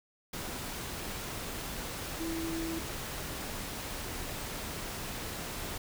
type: tone in noise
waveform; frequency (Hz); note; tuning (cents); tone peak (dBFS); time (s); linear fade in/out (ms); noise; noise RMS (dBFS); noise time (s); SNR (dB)
sine; 327.9; E4; -9; -34; 2.2-2.79; 5; pink; -39; 0.33-5.78; +2
effects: none